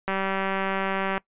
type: click train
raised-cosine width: 0.5 ms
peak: -12 dBFS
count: 213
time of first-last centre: 0.08-1.178 s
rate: 193 Hz
effects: noise-tail reverb RT60 0.1 s tail -22 dB re dry + resampled to 8000 Hz